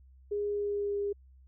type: tone with pitch glide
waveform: sine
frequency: 411.2 to 405.1 Hz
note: G#4 to G#4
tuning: -17 to -43 cents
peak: -29 dBFS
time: 0.31-1.13 s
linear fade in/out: 10 ms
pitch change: -26 cents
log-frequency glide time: 0.48-0.97 s
effects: added 65 Hz sine -54 dBFS peak until 1.47 s